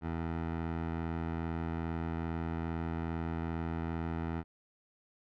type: tone with low-pass filter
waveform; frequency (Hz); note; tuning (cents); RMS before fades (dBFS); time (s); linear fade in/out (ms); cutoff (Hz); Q
15% pulse; 82.41; E2; 0; -36; 0.01-4.44; 50; 1700; 0.92
effects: none